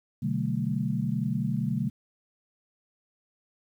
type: tone cluster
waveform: sine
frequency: 127.3 / 149.2 / 191.5 / 222.3 Hz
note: C3 / D3 / G3 / A3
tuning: -47 / +28 / -40 / +18 cents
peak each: -31 dBFS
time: 0.22-1.9 s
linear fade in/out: 10 ms
effects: 10-bit